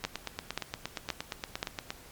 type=two click trains; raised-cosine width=0.2 ms; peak=-13 / -16 dBFS; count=4 / 17; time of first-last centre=0.05-1.629 / 0.04-1.905 s; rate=1.9 / 8.58 Hz; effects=pink hiss -52 dBFS RMS until 2.11 s + MP3 96 kbps